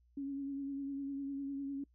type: tone with vibrato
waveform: sine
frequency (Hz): 277.2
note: C#4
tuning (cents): 0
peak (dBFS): -37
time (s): 0.17-1.84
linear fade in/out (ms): 5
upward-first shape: triangle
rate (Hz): 9.9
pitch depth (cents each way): 37
effects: noise-tail reverb RT60 0.1 s tail -25 dB re dry + added 60 Hz sine -66 dBFS peak until 1.94 s